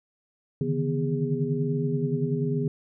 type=tone cluster; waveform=sine; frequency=138.6 / 149.7 / 159.5 / 246.3 / 409 Hz; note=C#3 / D3 / D#3 / B3 / G#4; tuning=0 / +33 / +43 / -5 / -26 cents; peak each=-30 dBFS; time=0.61-2.68 s; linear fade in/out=2 ms; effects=none